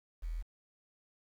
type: tone with quantisation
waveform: sine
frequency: 41.2 Hz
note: E1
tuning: in tune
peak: -35 dBFS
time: 0.22-0.43 s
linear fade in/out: 20 ms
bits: 10
effects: none